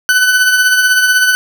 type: tone with tremolo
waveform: 40% pulse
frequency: 1502 Hz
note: F#6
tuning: 26 cents sharp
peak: -5 dBFS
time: 0.09-1.35 s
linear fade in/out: 0 ms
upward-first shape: triangle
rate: 16 Hz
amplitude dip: 50%
effects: none